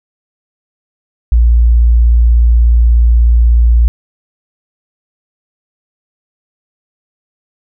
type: tone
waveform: sine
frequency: 58.27 Hz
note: A#1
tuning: in tune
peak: -4 dBFS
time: 1.32-3.88 s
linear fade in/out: 0 ms
effects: none